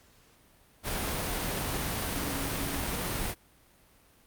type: tone in noise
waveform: sine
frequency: 278.4 Hz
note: C#4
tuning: 8 cents sharp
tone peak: -38 dBFS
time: 2.11-2.84 s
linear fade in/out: 50 ms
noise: pink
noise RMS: -32 dBFS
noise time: 0.83-3.35 s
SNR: -9 dB
effects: pink hiss -61 dBFS RMS until 4.26 s + Opus 48 kbps